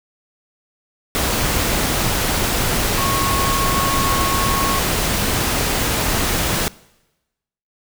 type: tone in noise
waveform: sine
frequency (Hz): 1096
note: C#6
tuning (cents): -20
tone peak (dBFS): -21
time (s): 2.98-4.79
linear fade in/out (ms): 0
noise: pink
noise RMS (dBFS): -19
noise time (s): 1.15-6.68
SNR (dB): -5
effects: noise-tail reverb RT60 1.0 s tail -22 dB re dry